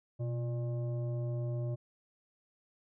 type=tone with frequency modulation; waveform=sine; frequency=123.47 Hz; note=B2; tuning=in tune; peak=-32 dBFS; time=0.19-1.76 s; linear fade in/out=20 ms; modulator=474 Hz; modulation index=0.48; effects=none